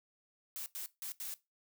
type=noise bursts at uneven times; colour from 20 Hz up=blue; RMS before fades=-42 dBFS; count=4; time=0.56-0.66 / 0.75-0.86 / 1.02-1.12 / 1.2-1.34 s; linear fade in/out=0 ms; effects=noise-tail reverb RT60 0.2 s tail -17 dB re dry